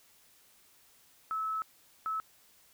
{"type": "tone bursts at uneven times", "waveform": "sine", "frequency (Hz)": 1300, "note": "E6", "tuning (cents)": -24, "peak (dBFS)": -31, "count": 2, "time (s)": [[1.31, 1.62], [2.06, 2.2]], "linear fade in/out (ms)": 0, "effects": ["white hiss -63 dBFS RMS until 2.73 s"]}